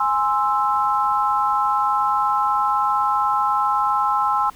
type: chord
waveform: sine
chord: Ab augmented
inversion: none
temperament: equal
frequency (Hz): 830.6 / 1046.5 / 1318.5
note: Ab5 / C6 / E6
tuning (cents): 0 / 0 / 0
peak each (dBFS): -21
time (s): 0-4.5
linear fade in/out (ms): 5
effects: pink hiss -48 dBFS RMS until 4.55 s